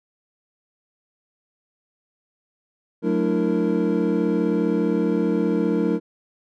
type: tone cluster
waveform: triangle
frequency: 183.5 / 218.7 / 294.2 / 333.6 / 463.4 Hz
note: F#3 / A3 / D4 / E4 / A#4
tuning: -14 / -10 / +3 / +21 / -10 cents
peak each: -23 dBFS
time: 3.02-6 s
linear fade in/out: 50 ms
effects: none